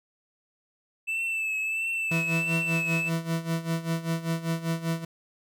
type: tone with vibrato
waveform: triangle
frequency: 2637 Hz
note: E7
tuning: in tune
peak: -25 dBFS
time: 1.07-3.1 s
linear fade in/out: 20 ms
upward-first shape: triangle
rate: 1.5 Hz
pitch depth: 45 cents each way
type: tone with tremolo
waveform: 40% pulse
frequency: 164.81 Hz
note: E3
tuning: in tune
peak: -23 dBFS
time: 2.11-5.05 s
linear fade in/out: 5 ms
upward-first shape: sine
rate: 5.1 Hz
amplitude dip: 80%
effects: none